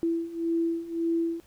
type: beating tone pair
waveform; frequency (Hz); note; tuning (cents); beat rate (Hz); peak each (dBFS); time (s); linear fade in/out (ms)
sine; 332 / 333.8; E4 / E4; +12 / +22; 1.8; -30 / -27; 0.03-1.4; 0
effects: pink hiss -60 dBFS RMS until 1.46 s